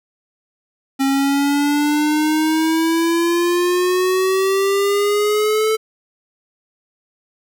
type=exponential sweep; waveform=square; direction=up; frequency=269.6 to 440 Hz; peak=-15 dBFS; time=0.99-5.77 s; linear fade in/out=20 ms; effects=none